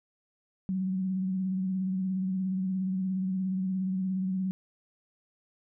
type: tone with vibrato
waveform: sine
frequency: 188 Hz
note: F#3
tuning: 28 cents sharp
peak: -27 dBFS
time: 0.69-4.51 s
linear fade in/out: 0 ms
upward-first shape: sine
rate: 17 Hz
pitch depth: 37 cents each way
effects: none